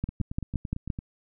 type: two click trains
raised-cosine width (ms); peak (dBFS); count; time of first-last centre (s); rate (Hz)
5; -15 / -21; 6 / 9; 0.04-0.902 / 0.09-0.989; 5.8 / 8.9
effects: none